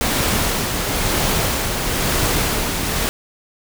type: noise with tremolo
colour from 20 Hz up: pink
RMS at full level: -18 dBFS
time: 0.01-3.09 s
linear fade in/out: 0 ms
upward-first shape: sine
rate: 1 Hz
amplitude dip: 35%
effects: none